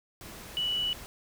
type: tone in noise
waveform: sine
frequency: 2953 Hz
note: F#7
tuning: 4 cents flat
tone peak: -27 dBFS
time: 0.57-0.93 s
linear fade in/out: 0 ms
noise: pink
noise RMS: -45 dBFS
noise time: 0.21-1.06 s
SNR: +15 dB
effects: none